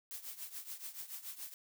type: noise with tremolo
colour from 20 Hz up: blue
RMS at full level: -43 dBFS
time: 0.11-1.54 s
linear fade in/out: 0 ms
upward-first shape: triangle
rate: 7 Hz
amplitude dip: 85%
effects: none